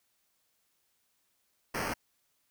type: noise with sample-and-hold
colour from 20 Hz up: white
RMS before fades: -34 dBFS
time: 1.74-1.94 s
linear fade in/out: 10 ms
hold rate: 3675 Hz
effects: white hiss -75 dBFS RMS until 2.5 s